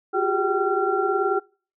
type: tone cluster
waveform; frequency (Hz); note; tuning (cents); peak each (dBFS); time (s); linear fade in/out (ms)
sine; 358.6 / 389.7 / 408.2 / 769 / 1371; F4 / G4 / G#4 / G5 / F6; +46 / -10 / -30 / -33 / -32; -26; 0.13-1.4; 20
effects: noise-tail reverb RT60 0.4 s tail -26 dB re dry